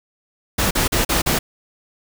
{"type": "noise bursts", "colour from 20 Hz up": "pink", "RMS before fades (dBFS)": -18, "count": 5, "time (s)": [0.58, 1.39], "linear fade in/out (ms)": 10, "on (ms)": 130, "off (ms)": 40, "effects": []}